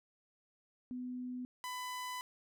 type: tone pair in turn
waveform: sine / sawtooth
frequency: 250 / 1000 Hz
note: B3 / B5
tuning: +21 / +21 cents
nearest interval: 2 octaves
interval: 2400 cents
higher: second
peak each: -39 / -36 dBFS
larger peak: second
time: 0.91-1.45 / 1.64-2.21 s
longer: second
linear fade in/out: 0 ms
effects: none